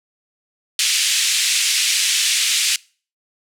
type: band-pass noise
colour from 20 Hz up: pink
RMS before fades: -18 dBFS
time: 0.79-2.76 s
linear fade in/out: 2 ms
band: 2400 to 9600 Hz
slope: 24 dB/octave
effects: noise-tail reverb RT60 0.4 s tail -24 dB re dry